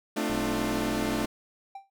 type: chord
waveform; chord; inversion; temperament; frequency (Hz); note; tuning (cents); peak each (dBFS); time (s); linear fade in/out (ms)
sawtooth; D minor seventh; second; equal with one note detuned; 220 / 261.6 / 298.6 / 349.2; A3 / C4 / D4 / F4; 0 / 0 / +29 / 0; -27 / -32 / -27 / -31; 0.16-1.26; 10
type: click train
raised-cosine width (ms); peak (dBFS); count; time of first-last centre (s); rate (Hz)
3; -26; 61; 0.3-1.246; 63.4
type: tone with exponential decay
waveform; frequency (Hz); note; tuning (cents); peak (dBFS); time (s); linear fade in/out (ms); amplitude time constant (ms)
triangle; 784; G5; 0; -33; 1.75-1.9; 5; 31
effects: none